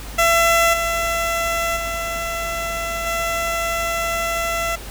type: tone with level steps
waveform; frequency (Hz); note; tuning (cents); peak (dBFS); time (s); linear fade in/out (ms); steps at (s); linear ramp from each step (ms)
15% pulse; 672; E5; +33; -7 / -13 / -17 / -14; 0.18-4.76; 10; 0.73 / 1.76 / 3.06; 10
effects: added 50 Hz sine -32 dBFS peak until 4.9 s + pink hiss -36 dBFS RMS until 4.9 s